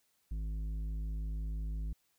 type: tone with tanh clipping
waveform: sine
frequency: 52.9 Hz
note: G#1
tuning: 33 cents sharp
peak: -36 dBFS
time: 0.31-1.93 s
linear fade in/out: 5 ms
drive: 9 dB
effects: white hiss -75 dBFS RMS until 2.18 s